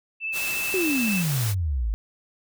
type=tone with vibrato; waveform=sine; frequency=2637 Hz; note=E7; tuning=in tune; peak=-26 dBFS; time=0.2-1.24 s; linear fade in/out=50 ms; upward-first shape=triangle; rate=14 Hz; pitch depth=18 cents each way
type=noise; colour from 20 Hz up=white; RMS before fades=-31 dBFS; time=0.32-1.55 s; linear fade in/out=50 ms
type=exponential sweep; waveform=sine; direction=down; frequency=391.5 to 49 Hz; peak=-22 dBFS; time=0.74-1.94 s; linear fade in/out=0 ms
effects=none